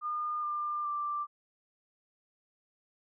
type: tone with pitch steps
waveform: sine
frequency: 1214 / 1195.9 / 1178.1 Hz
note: D#6 / D6 / D6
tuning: -43 / +31 / +5 cents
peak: -31 dBFS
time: 0.01-1.27 s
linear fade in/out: 50 ms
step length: 420 ms
effects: none